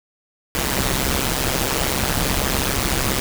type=noise with amplitude modulation; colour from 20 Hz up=pink; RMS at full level=-17 dBFS; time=0.55-3.2 s; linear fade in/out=0 ms; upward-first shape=sine; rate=134 Hz; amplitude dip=90%; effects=none